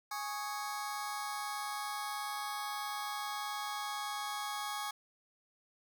sawtooth chord, Ab suspended fourth, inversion none, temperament just, 830.6 / 1107.5 / 1245.9 Hz, Ab5 / Db6 / Eb6, 0 / -2 / +2 cents, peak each -36 / -38 / -40 dBFS, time 0.11-4.91 s, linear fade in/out 5 ms, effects none

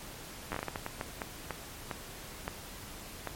slowing click train, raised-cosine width 0.5 ms, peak -19 dBFS, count 15, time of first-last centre 0.52-3.273 s, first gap 10 ms, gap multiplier 1.4, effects pink hiss -46 dBFS RMS until 3.35 s + MP3 64 kbps

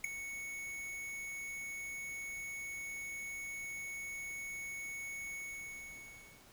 square tone with ADSR envelope, 2217 Hz, C#7, in tune, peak -28 dBFS, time 0.04-6.45 s, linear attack 5 ms, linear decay 4 ms, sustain -14 dB, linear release 1100 ms, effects pink hiss -60 dBFS RMS until 6.52 s

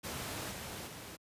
pink noise with level steps, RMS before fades -40 / -43 / -47 dBFS, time 0.03-1.17 s, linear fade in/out 20 ms, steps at 0.51 / 0.87 s, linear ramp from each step 5 ms, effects high-pass 80 Hz 12 dB/octave + resampled to 32000 Hz

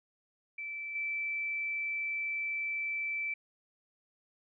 sine tone with level steps, 2324 Hz, D7, 19 cents flat, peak -37 / -32 dBFS, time 0.58-3.34 s, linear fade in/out 5 ms, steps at 0.95 s, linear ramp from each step 5 ms, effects none

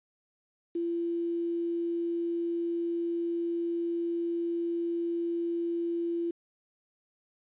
sine tone with quantisation, 340 Hz, F4, 46 cents flat, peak -28 dBFS, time 0.75-6.31 s, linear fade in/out 5 ms, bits 9, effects resampled to 8000 Hz

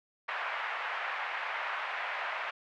white band-pass noise, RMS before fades -36 dBFS, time 0.28-2.51 s, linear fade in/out 10 ms, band 680 to 2200 Hz, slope 24 dB/octave, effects none

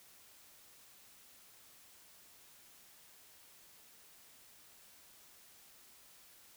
silence, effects white hiss -61 dBFS RMS until 6.56 s

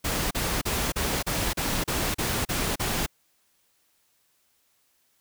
pink noise bursts, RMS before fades -27 dBFS, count 10, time 0.04-3.064 s, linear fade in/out 10 ms, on 270 ms, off 36 ms, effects white hiss -68 dBFS RMS until 5.2 s

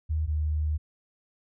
sine tone pair in turn, 78 / 76.44 Hz, D#2 / D#2, +5 / -30 cents, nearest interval unison, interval 35 cents, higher first, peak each -24 dBFS, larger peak neither, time 0.09-0.27 / 0.27-0.78 s, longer second, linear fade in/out 20 ms, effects none

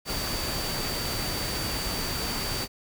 sine tone in noise, 4612 Hz, D8, 32 cents flat, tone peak -34 dBFS, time 0.05-2.68 s, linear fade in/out 50 ms, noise pink, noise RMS -31 dBFS, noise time 0.05-2.68 s, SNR -6 dB, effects none

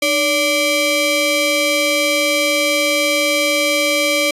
sawtooth ring-modulated tone, 877 Hz, A5, 6 cents flat, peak -7 dBFS, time 0.02-4.31 s, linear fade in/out 5 ms, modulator 1450 Hz, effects resampled to 32000 Hz

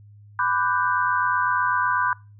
sine chord, G major seventh, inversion first, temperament equal with one note detuned, 998.1 / 1174.7 / 1480 / 1568 Hz, B5 / D6 / F#6 / G6, +18 / 0 / 0 / 0 cents, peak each -23 / -26 / -26 / -26 dBFS, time 0.39-2.13 s, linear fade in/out 2 ms, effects noise-tail reverb RT60 0.3 s tail -24 dB re dry + added 103 Hz sine -45 dBFS peak until 2.39 s

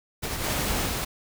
pink noise with tremolo, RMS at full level -29 dBFS, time 0.22-0.88 s, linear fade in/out 20 ms, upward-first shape triangle, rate 11 Hz, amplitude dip 40%
pink noise, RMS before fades -29 dBFS, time 0.43-1.05 s, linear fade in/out 10 ms
effects none

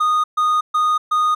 triangle tone bursts, 1235 Hz, D#6, 13 cents flat, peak -12 dBFS, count 4, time 0-1.35 s, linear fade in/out 10 ms, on 240 ms, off 130 ms, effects none

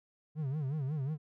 triangle tone with vibrato, 143.3 Hz, D3, 42 cents flat, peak -30 dBFS, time 0.35-1.18 s, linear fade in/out 50 ms, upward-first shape sine, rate 5.5 Hz, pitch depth 170 cents each way, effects none

